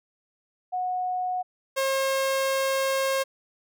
sine / sawtooth tone pair in turn, 732 / 537.3 Hz, F#5 / C5, -19 / +46 cents, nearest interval perfect fourth, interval 535 cents, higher first, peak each -25 / -19 dBFS, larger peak second, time 0.72-1.43 / 1.76-3.24 s, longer second, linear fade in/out 20 ms, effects none

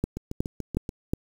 two click trains, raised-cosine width 3 ms, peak -19 / -11 dBFS, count 6 / 4, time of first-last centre 0.17-0.892 / 0.04-1.135 s, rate 6.93 / 2.74 Hz, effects 7-bit

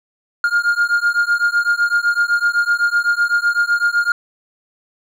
triangle beating tone pair, 1410 / 1417.9 Hz, F6 / F6, +16 / +26 cents, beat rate 7.9 Hz, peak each -15 dBFS, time 0.44-4.12 s, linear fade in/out 2 ms, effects none

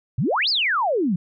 sine exponential two-way sweep, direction up then down, 103.83 to 5310 to 161.9 Hz, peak -18 dBFS, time 0.18-1.16 s, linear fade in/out 5 ms, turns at 0.49 s, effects none

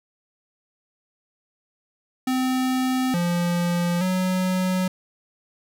square tone with pitch steps, 257.5 / 173.9 / 185 Hz, C4 / F3 / F#3, -28 / -7 / 0 cents, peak -21 dBFS, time 2.27-4.88 s, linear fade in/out 5 ms, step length 870 ms, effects none

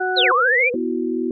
harmonic tone, 370 Hz, F#4, in tune, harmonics 1 / 2 / 4, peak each -23 / -23 / -23 dBFS, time 0-0.32 s, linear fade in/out 10 ms
sine linear two-way sweep, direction down then up, 4328 to 1003 to 2461 Hz, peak -14 dBFS, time 0.16-0.7 s, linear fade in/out 20 ms, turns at 0.32 s
sine tone with vibrato, 498.2 Hz, B4, 15 cents sharp, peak -21 dBFS, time 0.16-0.76 s, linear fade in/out 20 ms, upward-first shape sine, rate 14 Hz, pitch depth 83 cents each way
sine chord, B suspended fourth, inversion none, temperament equal with one note detuned, 246.9 / 328.1 / 370 Hz, B3 / E4 / F#4, 0 / -8 / 0 cents, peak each -24 dBFS, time 0.74-1.31 s, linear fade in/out 2 ms
effects none

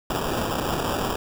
white noise with sample-and-hold, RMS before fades -26 dBFS, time 0.1-1.16 s, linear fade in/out 2 ms, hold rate 2100 Hz, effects none

